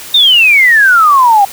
sine exponential sweep, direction down, 3729 to 776 Hz, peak -3 dBFS, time 0.14-1.45 s, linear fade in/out 5 ms, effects white hiss -28 dBFS RMS until 1.52 s

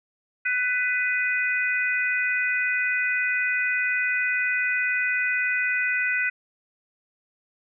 harmonic tone, 498.2 Hz, B4, 15 cents sharp, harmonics 3 / 4 / 5, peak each -25 / -26 / -27 dBFS, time 0.45-6.3 s, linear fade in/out 10 ms, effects none

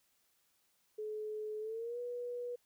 sine tone with pitch glide, 428.2 to 486.2 Hz, A4 to B4, -47 to -27 cents, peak -38 dBFS, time 0.98-2.56 s, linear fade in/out 10 ms, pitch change +220 cents, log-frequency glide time 1.6-1.99 s, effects white hiss -75 dBFS RMS until 2.65 s

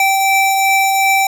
square tone pair together, 776.9 / 2328 Hz, G5 / D7, -16 / -16 cents, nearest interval octave + perfect fifth, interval 1900 cents, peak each -13 / -16 dBFS, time 0-1.27 s, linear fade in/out 2 ms, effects none

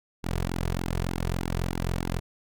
sawtooth tone with flanger, 43.65 Hz, F1, in tune, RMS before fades -29 dBFS, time 0.23-2.2 s, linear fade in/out 20 ms, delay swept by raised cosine 1.6 to 3.8 ms, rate 3.3 Hz, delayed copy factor -0.9, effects none

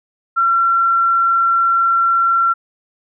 sine tone, 1361 Hz, F6, 45 cents flat, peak -11 dBFS, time 0.36-2.54 s, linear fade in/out 20 ms, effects none

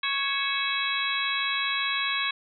harmonic tone with a mistuned harmonic, 554.4 Hz, C#5, in tune, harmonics 2 / 3 / 4 / 5 / 6 / 7, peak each -32 / -32 / -32 / -32 / -32 / -32 dBFS, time 0.03-2.31 s, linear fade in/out 5 ms, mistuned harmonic 5, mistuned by -110 cents, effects none

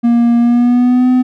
triangle tone with pitch glide, 236 to 252.9 Hz, A#3 to B3, +22 to +41 cents, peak -5 dBFS, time 0.03-1.23 s, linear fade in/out 20 ms, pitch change +119 cents, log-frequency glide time 0.38-1.09 s, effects none

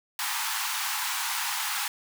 pink high-pass noise, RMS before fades -30 dBFS, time 0.19-1.88 s, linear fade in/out 2 ms, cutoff 800 Hz, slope 96 dB/octave, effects none

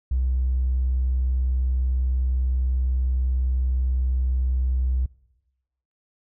triangle tone with tanh clipping, 63.6 Hz, C2, 48 cents flat, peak -19 dBFS, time 0.11-5.06 s, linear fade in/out 5 ms, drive 2 dB, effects noise-tail reverb RT60 1.0 s tail -22 dB re dry

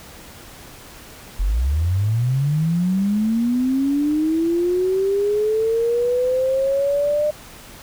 sine linear sweep, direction up, 41.2 to 604 Hz, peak -16 dBFS, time 1.39-7.31 s, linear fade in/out 10 ms, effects pink hiss -41 dBFS RMS until 7.82 s

